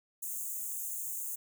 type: high-pass noise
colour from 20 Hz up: white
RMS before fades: -38 dBFS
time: 0.22-1.36 s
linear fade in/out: 10 ms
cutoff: 6400 Hz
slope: 96 dB/octave
effects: none